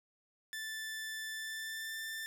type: tone with pitch glide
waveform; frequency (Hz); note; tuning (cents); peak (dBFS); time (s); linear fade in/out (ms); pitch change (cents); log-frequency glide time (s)
sawtooth; 1760 to 1779.4; A6 to A6; 0 to +19; -36; 0.53-2.26; 0; +19; 1.32-1.95
effects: none